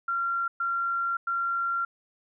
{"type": "tone bursts at uneven times", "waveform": "sine", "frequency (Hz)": 1376, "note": "F6", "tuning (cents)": -26, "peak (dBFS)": -25, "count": 3, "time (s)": [[0.08, 0.48], [0.6, 1.17], [1.27, 1.85]], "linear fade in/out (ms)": 5, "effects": []}